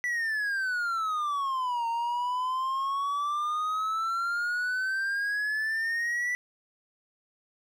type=exponential two-way sweep; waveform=triangle; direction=down then up; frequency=1975.5 to 919 to 1975.5 Hz; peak=-25 dBFS; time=0.04-6.35 s; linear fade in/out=0 ms; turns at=1.87 s; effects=none